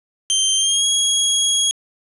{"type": "tone with pitch glide", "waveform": "20% pulse", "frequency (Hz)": [3135, 3308], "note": ["G7", "G#7"], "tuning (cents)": [-1, -8], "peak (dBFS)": -9, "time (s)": [0.3, 1.71], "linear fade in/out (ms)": 0, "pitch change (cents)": 93, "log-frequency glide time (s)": [0.57, 0.85], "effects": ["resampled to 24000 Hz", "8-bit"]}